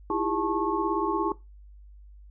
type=tone cluster; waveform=sine; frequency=324.3 / 341.4 / 401.5 / 874 / 1092 Hz; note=E4 / F4 / G4 / A5 / C#6; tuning=-28 / -39 / +41 / -12 / -26 cents; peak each=-31 dBFS; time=0.1-1.32 s; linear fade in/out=2 ms; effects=noise-tail reverb RT60 0.2 s tail -17 dB re dry + added 50 Hz sine -46 dBFS peak until 2.3 s